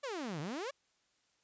sawtooth exponential two-way sweep, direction down then up, 596 to 138.59 to 596 Hz, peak -34 dBFS, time 0.03-0.71 s, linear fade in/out 10 ms, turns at 0.4 s, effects white hiss -75 dBFS RMS until 1.43 s + resampled to 16000 Hz

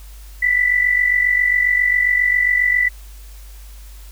sine tone with amplitude modulation, 1979 Hz, B6, 3 cents sharp, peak -10 dBFS, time 0.42-2.89 s, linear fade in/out 10 ms, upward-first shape sine, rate 47.4 Hz, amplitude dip 65%, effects added 50 Hz sine -35 dBFS peak until 4.11 s + white hiss -47 dBFS RMS until 4.11 s

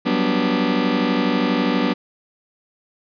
sawtooth chord, G major seventh, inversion third, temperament just, 183.75 / 196 / 245 / 294 Hz, F#3 / G3 / B3 / D4, -12 / 0 / -14 / +2 cents, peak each -21 / -20 / -16 / -18 dBFS, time 0.05-1.94 s, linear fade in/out 20 ms, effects resampled to 11025 Hz + 8-bit

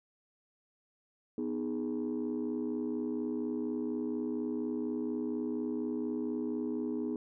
sine chord, G# minor, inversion first, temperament equal, 246.9 / 311.1 / 415.3 Hz, B3 / D#4 / G#4, 0 / 0 / 0 cents, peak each -34 / -35 / -37 dBFS, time 1.38-7.16 s, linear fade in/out 2 ms, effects tanh soft clip ceiling -27 dBFS

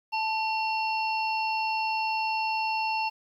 harmonic tone with a mistuned harmonic, 880 Hz, A5, in tune, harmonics 1 / 3 / 5 / 6, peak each -27 / -31 / -40 / -41 dBFS, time 0.12-3.1 s, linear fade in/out 20 ms, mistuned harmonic 3, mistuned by +58 cents, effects 10-bit

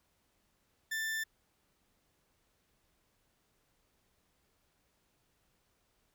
40% pulse tone, 1773 Hz, A6, 13 cents sharp, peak -33 dBFS, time 0.91-1.24 s, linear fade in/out 10 ms, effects pink hiss -75 dBFS RMS until 6.14 s

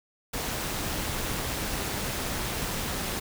pink noise with amplitude modulation, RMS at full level -29 dBFS, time 0.33-3.2 s, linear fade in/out 10 ms, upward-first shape sine, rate 208 Hz, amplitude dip 50%, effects none

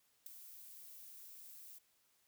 violet noise with ADSR envelope, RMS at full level -43 dBFS, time 0.26-1.79 s, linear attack 4 ms, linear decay 6 ms, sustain -12 dB, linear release 13 ms, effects white hiss -75 dBFS RMS until 2.27 s

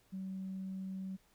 sine tone, 190 Hz, F#3, 46 cents sharp, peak -38 dBFS, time 0.12-1.17 s, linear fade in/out 20 ms, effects tanh soft clip ceiling -34 dBFS + pink hiss -70 dBFS RMS until 1.34 s

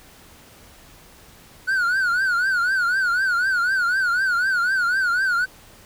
triangle tone with vibrato, 1480 Hz, F#6, in tune, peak -16 dBFS, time 1.67-5.46 s, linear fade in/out 20 ms, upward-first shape triangle, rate 4 Hz, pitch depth 140 cents each way, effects pink hiss -48 dBFS RMS until 5.85 s

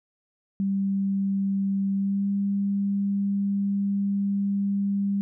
sine tone with pitch glide, 196 to 199.31 Hz, G3 to G3, 0 to +29 cents, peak -22 dBFS, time 0.6-5.21 s, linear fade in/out 0 ms, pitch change +29 cents, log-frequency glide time 1.95-2.28 s, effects none

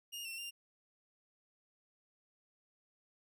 sawtooth tone with pitch steps, 2839 / 2706 / 2792 Hz, F7 / E7 / F7, +28 / +45 / -1 cents, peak -39 dBFS, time 0.12-0.51 s, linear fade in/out 20 ms, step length 130 ms, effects none

